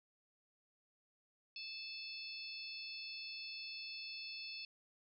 harmonic tone, 874 Hz, A5, 12 cents flat, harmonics 3 / 4 / 5 / 6, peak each -49 / -57 / -49 / -51 dBFS, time 1.56-4.65 s, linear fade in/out 2 ms, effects none

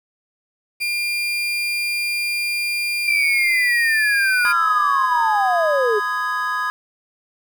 35% pulse tone, 2400 Hz, D7, 37 cents sharp, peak -18 dBFS, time 0.8-4.53 s, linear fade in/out 20 ms
sine linear sweep, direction down, 2376 to 398 Hz, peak -16 dBFS, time 3.06-6 s, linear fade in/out 20 ms
triangle chord, G# minor, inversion first, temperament equal with one note detuned, 1013.2 / 1244.5 / 1661.2 Hz, B5 / D#6 / G#6, +44 / 0 / 0 cents, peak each -24 / -22 / -22 dBFS, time 4.45-6.7 s, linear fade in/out 0 ms
effects 8-bit

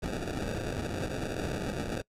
white noise with sample-and-hold, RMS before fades -34 dBFS, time 0.02-2.02 s, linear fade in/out 10 ms, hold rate 1050 Hz, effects noise-tail reverb RT60 0.1 s tail -23 dB re dry + low-pass 10000 Hz 12 dB/octave

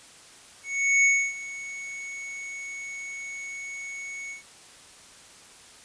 square tone with ADSR envelope, 2217 Hz, C#7, in tune, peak -17 dBFS, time 0.63-4.43 s, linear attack 410 ms, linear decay 290 ms, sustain -18 dB, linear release 120 ms, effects white hiss -50 dBFS RMS until 5.84 s + resampled to 22050 Hz

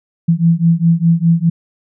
sine beating tone pair, 164.81 / 169.71 Hz, E3 / F3, 0 / -49 cents, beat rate 4.9 Hz, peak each -12 dBFS, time 0.28-1.5 s, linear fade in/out 10 ms, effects none

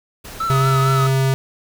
pink noise, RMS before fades -35 dBFS, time 0.24-1.1 s, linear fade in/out 10 ms
triangle tone with vibrato, 1302 Hz, E6, 22 cents flat, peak -17 dBFS, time 0.4-1.07 s, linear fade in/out 5 ms, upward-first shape triangle, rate 4.4 Hz, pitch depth 65 cents each way
square tone, 133.8 Hz, C3, 39 cents sharp, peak -15 dBFS, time 0.5-1.34 s, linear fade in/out 0 ms
effects none

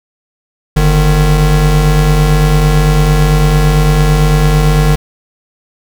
square tone pair together, 47.89 / 152.6 Hz, G1 / D#3, -40 / -33 cents, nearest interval octave + minor sixth, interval 2007 cents, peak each -10 dBFS, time 0.76-4.96 s, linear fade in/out 10 ms, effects none

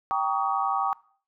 sine chord, Eb dominant seventh, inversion first, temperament equal with one note detuned, 784 / 932.3 / 1133.3 / 1244.5 Hz, G5 / Bb5 / Db6 / Eb6, 0 / 0 / +38 / 0 cents, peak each -27 / -31 / -27 / -31 dBFS, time 0.11-0.93 s, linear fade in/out 0 ms, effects noise-tail reverb RT60 0.5 s tail -22 dB re dry

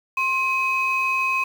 sine tone pair together, 1061 / 2532 Hz, C6 / D#7, +24 / +30 cents, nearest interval octave + minor third, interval 1506 cents, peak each -22 / -20 dBFS, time 0.17-1.44 s, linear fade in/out 5 ms, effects tanh soft clip ceiling -14 dBFS + 7-bit

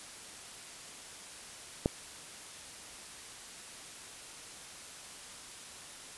click, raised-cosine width 2 ms, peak -13 dBFS, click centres 1.859 s, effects white hiss -48 dBFS RMS until 6.17 s + resampled to 24000 Hz

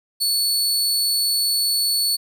sawtooth tone, 4435 Hz, C#8, in tune, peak -15 dBFS, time 0.2-2.17 s, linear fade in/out 20 ms, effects none

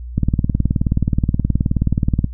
click train, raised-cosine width 5 ms, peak -3 dBFS, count 40, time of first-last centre 0.18-2.243 s, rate 18.9 Hz, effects noise-tail reverb RT60 0.1 s tail -22 dB re dry + added 60 Hz sine -27 dBFS peak until 2.33 s

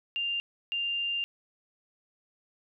sine tone bursts at uneven times, 2794 Hz, F7, in tune, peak -28 dBFS, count 2, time 0.16-0.4 / 0.72-1.24 s, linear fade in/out 0 ms, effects none

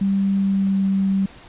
sine tone with pitch glide, 196 to 193.97 Hz, G3 to G3, 0 to -18 cents, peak -16 dBFS, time 0.01-1.26 s, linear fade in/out 5 ms, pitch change -18 cents, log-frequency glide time 0.34-0.86 s, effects pink hiss -44 dBFS RMS until 1.48 s + resampled to 8000 Hz

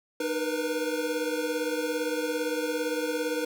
square tone cluster, 306 / 475.7 / 493.3 Hz, D#4 / A#4 / B4, -29 / +35 / -2 cents, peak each -33 / -33 / -32 dBFS, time 0.2-3.45 s, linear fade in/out 5 ms, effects none

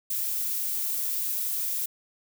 violet noise, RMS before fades -29 dBFS, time 0.1-1.86 s, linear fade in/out 5 ms, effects none

